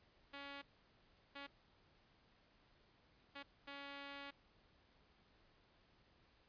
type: tone bursts at uneven times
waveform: 5% pulse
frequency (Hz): 280.9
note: C#4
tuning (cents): +23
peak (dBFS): -38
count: 4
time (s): 0.33-0.62 / 1.35-1.47 / 3.35-3.43 / 3.67-4.31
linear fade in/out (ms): 10
effects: pink hiss -72 dBFS RMS until 6.48 s + resampled to 11025 Hz